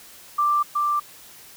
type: tone with echo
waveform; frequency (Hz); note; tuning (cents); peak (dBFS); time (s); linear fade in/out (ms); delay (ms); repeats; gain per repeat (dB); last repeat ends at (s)
sine; 1179; D6; +6; -17; 0.38-0.63; 10; 370; 1; -2; 1
effects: white hiss -46 dBFS RMS until 1.56 s